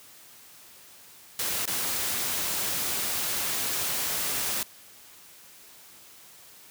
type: noise with dropouts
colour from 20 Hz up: white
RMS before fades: -29 dBFS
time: 1.39-4.63 s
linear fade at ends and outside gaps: 2 ms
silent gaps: 1.656-1.676 s
effects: white hiss -51 dBFS RMS until 6.7 s + high-pass 60 Hz 12 dB/octave